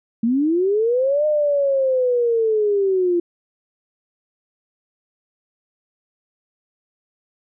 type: linear two-way sweep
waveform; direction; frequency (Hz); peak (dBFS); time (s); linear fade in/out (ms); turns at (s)
sine; up then down; 220 to 611 to 341.9; -15; 0.23-3.2; 5; 1.26
effects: none